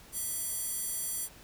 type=tone with high-pass filter; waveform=square; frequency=659.3 Hz; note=E5; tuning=in tune; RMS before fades=-35 dBFS; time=0.12-1.29 s; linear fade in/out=50 ms; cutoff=9600 Hz; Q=1.5; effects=pink hiss -54 dBFS RMS until 1.43 s